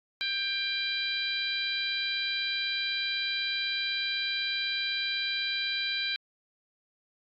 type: harmonic tone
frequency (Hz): 792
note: G5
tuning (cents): +18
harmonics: 2 / 3 / 4 / 5 / 6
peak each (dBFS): -36 / -34 / -36 / -32 / -41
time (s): 0.21-6.16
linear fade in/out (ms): 0
effects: AAC 48 kbps

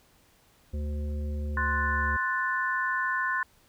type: harmonic tone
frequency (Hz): 73.9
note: D2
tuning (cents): +11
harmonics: 1 / 3 / 5 / 7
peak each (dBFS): -29 / -40 / -47 / -46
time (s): 0.73-2.17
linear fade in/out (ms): 10
type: chord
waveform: sine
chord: F# diminished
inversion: second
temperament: equal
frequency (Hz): 1046.5 / 1480 / 1760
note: C6 / F#6 / A6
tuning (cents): 0 / 0 / 0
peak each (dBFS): -30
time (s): 1.57-3.43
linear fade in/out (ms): 2
effects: pink hiss -62 dBFS RMS until 3.68 s

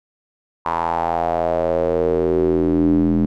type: tone with band-pass filter sweep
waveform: square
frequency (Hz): 41.79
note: E1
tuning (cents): +24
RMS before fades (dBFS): -18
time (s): 0.65-3.26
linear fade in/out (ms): 10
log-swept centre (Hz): 1000 to 240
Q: 5.3
effects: none

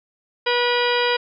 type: harmonic tone with a mistuned harmonic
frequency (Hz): 485.6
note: B4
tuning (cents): -29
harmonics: 1 / 2 / 3 / 4 / 5 / 6 / 7 / 8 / 10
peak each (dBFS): -21 / -24 / -26 / -27 / -28 / -29 / -29 / -30 / -31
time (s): 0.46-1.17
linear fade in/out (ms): 10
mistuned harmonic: 7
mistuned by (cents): -79
effects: none

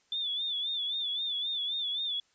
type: tone with vibrato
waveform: sine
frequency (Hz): 3509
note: A7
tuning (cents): -5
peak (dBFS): -30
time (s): 0.12-2.2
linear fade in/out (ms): 2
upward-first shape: sine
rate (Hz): 3.8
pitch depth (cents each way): 81
effects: white hiss -69 dBFS RMS until 2.34 s + resampled to 16000 Hz

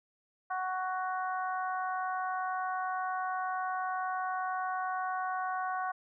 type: harmonic tone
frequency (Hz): 371.5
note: F#4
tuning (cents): +7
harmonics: 2 / 3 / 4 / 5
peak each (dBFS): -34 / -36 / -39 / -50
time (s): 0.5-5.92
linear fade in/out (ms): 10
effects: none

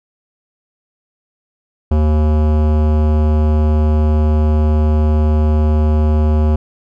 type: tone with hard clipping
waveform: sine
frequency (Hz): 76.5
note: D#2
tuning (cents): -29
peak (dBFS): -12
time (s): 1.91-6.56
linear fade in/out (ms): 5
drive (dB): 18
effects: none

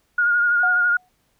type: tone with vibrato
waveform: sine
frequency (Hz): 1429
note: F6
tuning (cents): +39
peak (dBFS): -15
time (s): 0.18-0.97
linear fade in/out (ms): 5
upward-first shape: sine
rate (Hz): 12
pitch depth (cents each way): 30
type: tone with exponential decay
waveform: sine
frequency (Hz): 732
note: F#5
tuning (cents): -19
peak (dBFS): -21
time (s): 0.63-1.09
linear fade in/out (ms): 5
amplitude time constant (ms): 100
effects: pink hiss -66 dBFS RMS until 1.39 s

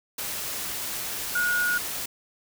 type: tone in noise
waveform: sine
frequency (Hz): 1447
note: F#6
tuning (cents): -39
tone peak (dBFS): -22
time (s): 1.35-1.78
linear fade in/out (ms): 5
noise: white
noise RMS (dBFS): -32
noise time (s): 0.18-2.06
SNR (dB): +7
effects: none

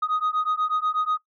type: beating tone pair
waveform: sine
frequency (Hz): 1244.5 / 1252.7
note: D#6 / D#6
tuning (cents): 0 / +11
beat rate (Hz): 8.2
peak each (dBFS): -23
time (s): 0.02-1.18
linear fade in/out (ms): 10
effects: noise-tail reverb RT60 0.1 s tail -19 dB re dry + tanh soft clip ceiling -18 dBFS

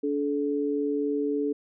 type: tone pair together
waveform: sine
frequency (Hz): 287.8 / 431.2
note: D4 / A4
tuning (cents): -35 / -35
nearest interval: perfect fifth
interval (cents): 700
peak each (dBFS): -27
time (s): 0.03-1.53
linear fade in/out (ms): 10
effects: none

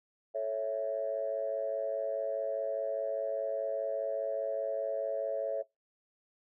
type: chord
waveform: sine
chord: A major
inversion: none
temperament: equal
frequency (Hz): 440 / 554.4 / 659.3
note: A4 / C#5 / E5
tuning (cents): 0 / 0 / 0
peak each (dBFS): -39 / -33 / -34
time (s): 0.34-5.63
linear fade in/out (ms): 20
effects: noise-tail reverb RT60 0.2 s tail -23 dB re dry + tanh soft clip ceiling -22 dBFS

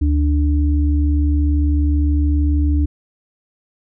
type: tone pair together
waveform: sine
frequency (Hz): 73.42 / 293.7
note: D2 / D4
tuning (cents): 0 / 0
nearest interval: 2 octaves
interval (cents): 2400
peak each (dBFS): -13 / -21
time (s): 0.01-2.86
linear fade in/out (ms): 10
effects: none

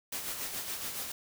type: noise with tremolo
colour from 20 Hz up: white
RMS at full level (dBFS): -36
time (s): 0.12-1.12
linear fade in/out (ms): 5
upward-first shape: sine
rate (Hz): 7.1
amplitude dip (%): 45
effects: none

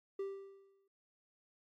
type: tone with exponential decay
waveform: triangle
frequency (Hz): 392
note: G4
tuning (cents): 0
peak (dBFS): -33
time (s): 0.19-0.88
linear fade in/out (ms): 5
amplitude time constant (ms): 150
effects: noise-tail reverb RT60 0.9 s tail -24 dB re dry + MP3 96 kbps

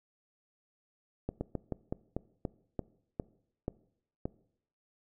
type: slowing click train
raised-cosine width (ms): 2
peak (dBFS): -20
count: 11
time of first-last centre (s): 1.29-4.255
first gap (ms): 120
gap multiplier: 1.19
effects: noise-tail reverb RT60 0.7 s tail -21 dB re dry

